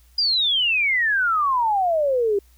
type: exponential sweep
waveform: sine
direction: down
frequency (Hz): 4922 to 390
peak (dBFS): -17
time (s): 0.18-2.39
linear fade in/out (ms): 5
effects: added 60 Hz sine -51 dBFS peak until 2.57 s + white hiss -60 dBFS RMS until 2.57 s